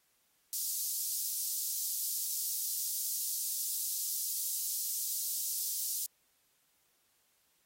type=high-pass noise; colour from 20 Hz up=white; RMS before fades=-35 dBFS; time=0.53-6.06 s; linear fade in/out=0 ms; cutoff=4900 Hz; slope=24 dB/octave; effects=white hiss -73 dBFS RMS until 7.65 s + AAC 48 kbps